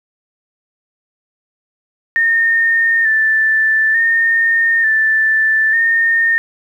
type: tone with vibrato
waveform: sine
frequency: 1796 Hz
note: A6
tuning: 35 cents sharp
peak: -10 dBFS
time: 2.16-6.38 s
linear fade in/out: 0 ms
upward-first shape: square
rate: 0.56 Hz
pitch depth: 32 cents each way
effects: 8-bit